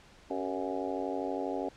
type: harmonic tone with a mistuned harmonic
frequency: 92.5 Hz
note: F#2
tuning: in tune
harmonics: 3 / 4 / 5 / 6 / 7 / 8 / 9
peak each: -37 / -38 / -39 / -40 / -40 / -41 / -42 dBFS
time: 0.3-1.69 s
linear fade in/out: 5 ms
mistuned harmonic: 4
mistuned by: +59 cents
effects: pink hiss -57 dBFS RMS until 1.76 s + low-pass 6000 Hz 12 dB/octave